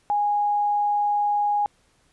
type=tone; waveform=sine; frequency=825 Hz; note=G#5; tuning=12 cents flat; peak=-19 dBFS; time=0.1-1.66 s; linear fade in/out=0 ms; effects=pink hiss -63 dBFS RMS until 2.12 s + resampled to 24000 Hz